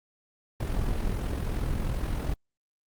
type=noise with amplitude modulation; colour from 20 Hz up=brown; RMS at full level=-26 dBFS; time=0.6-2.34 s; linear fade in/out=5 ms; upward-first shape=sine; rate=42.6 Hz; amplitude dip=50%; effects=Opus 32 kbps